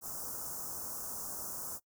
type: band-stop noise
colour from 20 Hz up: white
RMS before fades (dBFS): -41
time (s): 0.01-1.8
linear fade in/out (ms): 50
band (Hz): 1400 to 5600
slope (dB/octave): 48
effects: noise-tail reverb RT60 0.1 s tail -21 dB re dry

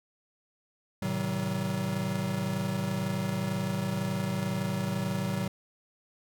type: chord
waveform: square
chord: A diminished seventh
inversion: none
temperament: just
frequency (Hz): 110 / 132 / 158.4 / 190.08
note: A2 / C3 / Eb3 / Gb3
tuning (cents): 0 / +16 / +31 / +47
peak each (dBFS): -37 / -37 / -37 / -32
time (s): 1.02-5.48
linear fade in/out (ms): 5
effects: none

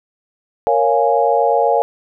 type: chord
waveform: sine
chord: Bb minor seventh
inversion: none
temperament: equal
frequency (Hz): 466.2 / 554.4 / 698.5 / 830.6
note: Bb4 / Db5 / F5 / Ab5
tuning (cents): 0 / 0 / 0 / 0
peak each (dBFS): -17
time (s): 0.67-1.82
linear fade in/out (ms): 0
effects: none

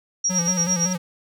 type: tone with tremolo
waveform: sine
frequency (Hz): 5670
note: F8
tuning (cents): +25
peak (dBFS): -17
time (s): 0.24-0.93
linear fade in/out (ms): 5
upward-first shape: sine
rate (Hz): 8.8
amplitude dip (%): 85
type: tone with vibrato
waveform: square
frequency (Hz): 177.1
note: F3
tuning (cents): +24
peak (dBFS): -24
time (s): 0.29-0.98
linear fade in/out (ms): 20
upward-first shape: square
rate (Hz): 5.3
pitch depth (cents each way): 66
effects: none

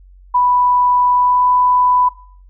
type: tone with pitch glide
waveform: sine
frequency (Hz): 987.8 to 994.7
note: B5 to B5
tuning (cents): 0 to +12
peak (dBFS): -10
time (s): 0.34-2.09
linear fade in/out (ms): 10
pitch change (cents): +12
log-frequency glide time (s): 1.13-1.48
effects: noise-tail reverb RT60 0.5 s tail -18 dB re dry + added 46 Hz sine -40 dBFS peak until 2.49 s

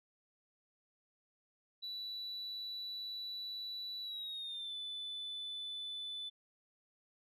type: tone with pitch glide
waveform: sine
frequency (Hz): 3951 to 3500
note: B7 to A7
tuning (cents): 0 to -10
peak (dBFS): -39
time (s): 1.82-6.3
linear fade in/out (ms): 20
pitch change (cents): -210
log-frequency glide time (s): 4.02-4.75
effects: tanh soft clip ceiling -38 dBFS

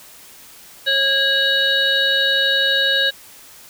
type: harmonic tone with a mistuned harmonic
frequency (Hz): 546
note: C#5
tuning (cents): -26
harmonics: 1 / 3 / 5 / 7 / 8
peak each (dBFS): -25 / -18 / -24 / -18 / -27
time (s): 0.86-3.11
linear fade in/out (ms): 20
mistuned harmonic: 5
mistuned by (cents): +120
effects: white hiss -43 dBFS RMS until 3.69 s

